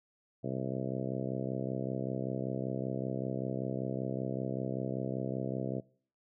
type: harmonic tone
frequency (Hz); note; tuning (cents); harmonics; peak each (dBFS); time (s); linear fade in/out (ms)
65.2; C2; -5; 2 / 3 / 4 / 5 / 6 / 7 / 8 / 9 / 10; -38 / -40 / -41 / -42 / -43 / -43 / -44 / -45 / -45; 0.43-5.81; 20
effects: noise-tail reverb RT60 0.5 s tail -23 dB re dry